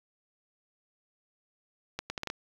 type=accelerating click train; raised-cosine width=0.2 ms; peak=-16 dBFS; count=6; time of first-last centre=1.99-2.301 s; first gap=110 ms; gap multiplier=0.71; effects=low-pass 6000 Hz 12 dB/octave + 7-bit